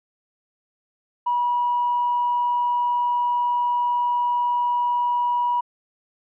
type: tone with tanh clipping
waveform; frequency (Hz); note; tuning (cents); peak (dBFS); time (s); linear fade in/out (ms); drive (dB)
triangle; 969; B5; -33; -18; 1.26-5.61; 10; 1
effects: resampled to 8000 Hz